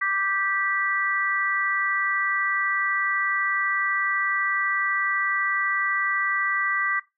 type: chord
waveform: sine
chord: G major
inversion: second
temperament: just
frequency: 1176 / 1568 / 1960 Hz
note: D6 / G6 / B6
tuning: +2 / 0 / -14 cents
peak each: -27 / -28 / -24 dBFS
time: 0.01-7 s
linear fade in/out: 10 ms
effects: noise-tail reverb RT60 0.2 s tail -18 dB re dry